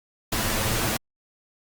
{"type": "noise with comb filter", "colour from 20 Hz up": "pink", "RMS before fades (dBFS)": -25, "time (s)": [0.32, 0.97], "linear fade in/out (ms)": 5, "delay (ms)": 9.1, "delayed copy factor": 0.7, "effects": ["Opus 48 kbps"]}